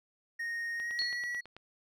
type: tone with pitch glide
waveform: triangle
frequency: 1859 to 1934.6 Hz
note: A#6 to B6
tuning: -5 to -36 cents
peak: -32 dBFS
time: 0.39-1.41 s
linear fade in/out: 10 ms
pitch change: +69 cents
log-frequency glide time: 0.76-1.1 s
type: click train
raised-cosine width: 0.3 ms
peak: -32 dBFS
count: 8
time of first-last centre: 0.8-1.566 s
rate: 9.14 Hz
type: tone with exponential decay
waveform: sine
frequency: 4335 Hz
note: C#8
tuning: 39 cents flat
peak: -28 dBFS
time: 0.99-1.45 s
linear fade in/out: 0 ms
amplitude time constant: 99 ms
effects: none